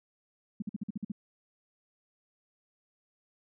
sine tone bursts, 207.7 Hz, G#3, in tune, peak -31 dBFS, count 8, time 0.6-1.119 s, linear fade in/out 5 ms, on 22 ms, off 49 ms, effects none

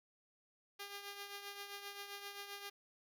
5% pulse tone with tremolo, 402.8 Hz, G4, 47 cents sharp, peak -33 dBFS, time 0.79-2.7 s, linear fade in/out 10 ms, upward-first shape triangle, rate 7.6 Hz, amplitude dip 60%, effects none

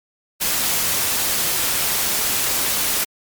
white noise, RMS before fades -20 dBFS, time 0.4-3.05 s, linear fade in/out 20 ms, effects MP3 96 kbps

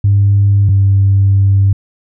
sine tone pair in turn, 100.4 / 98.28 Hz, G2 / G2, +42 / +5 cents, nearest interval unison, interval 37 cents, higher first, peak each -5 dBFS, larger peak neither, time 0.04-0.69 / 0.69-1.73 s, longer second, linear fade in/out 5 ms, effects tanh soft clip ceiling -2 dBFS

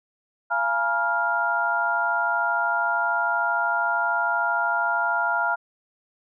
sine tone cluster, 685 / 843 / 956 / 1400 Hz, F5 / G#5 / A#5 / F6, -34 / +26 / +43 / +4 cents, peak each -28 / -29 / -27 / -23 dBFS, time 0.5-5.56 s, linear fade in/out 20 ms, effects none

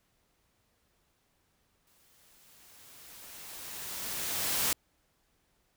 white noise with exponential growth, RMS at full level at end -28 dBFS, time 1.87-4.73 s, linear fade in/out 2 ms, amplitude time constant 620 ms, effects pink hiss -73 dBFS RMS until 5.76 s

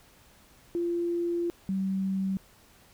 sine tone pair in turn, 344.2 / 191.95 Hz, F4 / G3, -25 / -36 cents, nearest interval minor seventh, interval 1011 cents, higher first, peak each -26 dBFS, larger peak neither, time 0.75-1.5 / 1.69-2.37 s, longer first, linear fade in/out 0 ms, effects pink hiss -58 dBFS RMS until 2.93 s

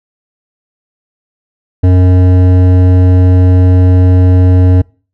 triangle tone with hard clipping, 91.3 Hz, F#2, 23 cents flat, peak -5 dBFS, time 1.83-4.82 s, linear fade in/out 10 ms, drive 16 dB, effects noise-tail reverb RT60 0.4 s tail -26 dB re dry

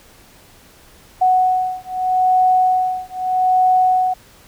sine beating tone pair, 740 / 740.8 Hz, F#5 / F#5, 0 / +2 cents, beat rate 0.8 Hz, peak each -16 dBFS, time 1.21-4.14 s, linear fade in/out 10 ms, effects pink hiss -47 dBFS RMS until 4.47 s

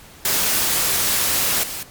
white noise with level steps, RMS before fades -19 / -29 dBFS, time 0.25-1.83 s, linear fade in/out 2 ms, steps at 1.63 s, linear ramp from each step 5 ms, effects pink hiss -44 dBFS RMS until 1.9 s + MP3 96 kbps

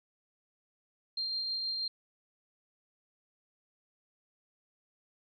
sine tone with tremolo, 4186 Hz, C8, in tune, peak -31 dBFS, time 1.17-1.88 s, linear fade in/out 5 ms, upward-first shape triangle, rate 6.3 Hz, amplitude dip 25%, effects none

